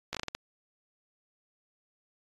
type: slowing click train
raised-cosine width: 0.2 ms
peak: -16 dBFS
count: 7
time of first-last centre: 0.13-0.35 s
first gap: 16 ms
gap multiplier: 1.33
effects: AAC 32 kbps